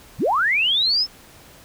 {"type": "linear sweep", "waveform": "sine", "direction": "up", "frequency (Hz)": [57, 5350], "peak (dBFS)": -16, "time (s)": [0.18, 1.07], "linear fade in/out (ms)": 50, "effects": ["pink hiss -47 dBFS RMS until 1.64 s"]}